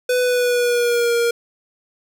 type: tone with pitch glide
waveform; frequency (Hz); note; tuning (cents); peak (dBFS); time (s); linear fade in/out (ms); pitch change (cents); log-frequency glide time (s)
square; 498.4 to 470.4; B4 to A#4; +16 to +16; -16; 0.09-1.31; 5; -100; 0.2-1.14
effects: none